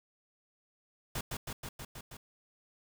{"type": "noise with echo", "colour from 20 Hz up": "pink", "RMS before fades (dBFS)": -36, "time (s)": [1.15, 1.21], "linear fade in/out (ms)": 5, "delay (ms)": 160, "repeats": 6, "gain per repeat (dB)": -2, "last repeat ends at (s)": 2.17, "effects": []}